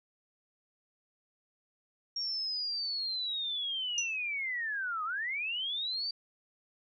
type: linear two-way sweep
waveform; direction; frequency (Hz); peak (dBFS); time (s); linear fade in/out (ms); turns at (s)
sine; down then up; 5588 to 1215 to 4686; -32; 2.16-6.11; 5; 5.04
type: tone with exponential decay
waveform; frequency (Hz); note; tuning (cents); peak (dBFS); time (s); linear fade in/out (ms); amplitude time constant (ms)
sine; 5950; F#8; +9; -26; 3.98-4.16; 1; 38
effects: none